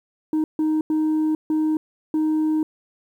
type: tone bursts at uneven times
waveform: sine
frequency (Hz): 311.1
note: D#4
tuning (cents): 0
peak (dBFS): -15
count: 5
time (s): 0.33-0.44 / 0.59-0.81 / 0.9-1.35 / 1.5-1.77 / 2.14-2.63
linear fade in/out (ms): 2
effects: tanh soft clip ceiling -17 dBFS + 9-bit